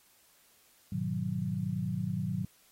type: chord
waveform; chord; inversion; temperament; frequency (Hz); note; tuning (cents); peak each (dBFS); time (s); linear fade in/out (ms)
sine; G# minor seventh; none; equal; 103.83 / 123.47 / 155.56 / 185; G#2 / B2 / D#3 / F#3; 0 / 0 / 0 / 0; -38 / -37 / -36 / -34; 0.92-2.45; 5
effects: white hiss -64 dBFS RMS until 2.71 s + AAC 48 kbps